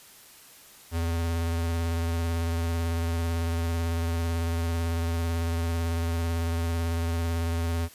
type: tone with vibrato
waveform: square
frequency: 83.6 Hz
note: E2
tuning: 25 cents sharp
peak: -26 dBFS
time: 0.91-7.89 s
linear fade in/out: 50 ms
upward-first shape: triangle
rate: 18 Hz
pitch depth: 29 cents each way
effects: white hiss -51 dBFS RMS until 7.94 s + resampled to 32000 Hz